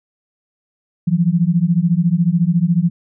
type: beating tone pair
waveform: sine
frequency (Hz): 164.8 / 178.8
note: E3 / F3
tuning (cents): 0 / +41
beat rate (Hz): 14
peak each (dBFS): -15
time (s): 1.07-2.9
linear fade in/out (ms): 10
effects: none